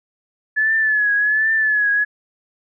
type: tone with vibrato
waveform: sine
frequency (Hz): 1717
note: A6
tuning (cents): -43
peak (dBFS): -14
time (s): 0.56-2.05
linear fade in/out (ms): 20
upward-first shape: triangle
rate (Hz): 1.3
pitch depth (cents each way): 72
effects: none